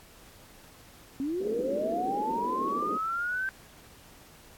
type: linear sweep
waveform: sine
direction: up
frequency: 260.9 to 1568 Hz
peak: -28 dBFS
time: 1.2-3.49 s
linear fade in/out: 0 ms
type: band-pass noise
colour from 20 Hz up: white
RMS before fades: -35 dBFS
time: 1.4-2.98 s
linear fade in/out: 20 ms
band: 200 to 490 Hz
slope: 48 dB/octave
effects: pink hiss -54 dBFS RMS until 4.57 s + AAC 64 kbps